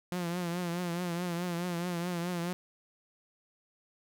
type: tone with vibrato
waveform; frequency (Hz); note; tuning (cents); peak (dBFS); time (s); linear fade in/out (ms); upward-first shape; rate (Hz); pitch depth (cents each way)
sawtooth; 174.61; F3; 0; -28; 0.12-2.53; 0; triangle; 4.7; 74
effects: none